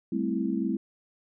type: chord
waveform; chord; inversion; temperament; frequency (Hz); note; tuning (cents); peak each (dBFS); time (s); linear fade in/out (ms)
sine; A minor seventh; third; equal; 196 / 220 / 261.6 / 329.6; G3 / A3 / C4 / E4; 0 / 0 / 0 / 0; -31; 0.12-0.77; 5
effects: none